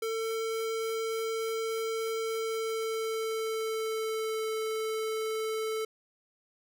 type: tone with pitch glide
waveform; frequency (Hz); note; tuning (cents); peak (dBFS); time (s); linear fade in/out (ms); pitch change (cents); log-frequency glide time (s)
square; 448.3 to 439.1; A4 to A4; +32 to -4; -31; 0.02-5.85; 5; -36; 2.24-4.47
effects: none